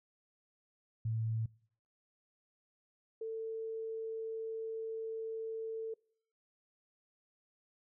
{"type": "tone pair in turn", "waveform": "sine", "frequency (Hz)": [111.9, 446.5], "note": ["A2", "A4"], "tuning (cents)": [30, 25], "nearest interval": "2 octaves", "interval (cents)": 2395, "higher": "second", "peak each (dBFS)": [-32, -37], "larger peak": "first", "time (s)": [[1.05, 1.46], [3.21, 5.94]], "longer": "second", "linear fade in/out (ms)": 5, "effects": ["noise-tail reverb RT60 0.6 s tail -25 dB re dry"]}